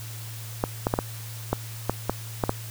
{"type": "clicks", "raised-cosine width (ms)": 1, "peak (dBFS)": -8, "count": 9, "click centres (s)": [0.639, 0.869, 0.939, 0.989, 1.53, 1.896, 2.096, 2.438, 2.494], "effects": ["added 112 Hz sine -36 dBFS peak until 2.7 s", "white hiss -42 dBFS RMS until 2.7 s"]}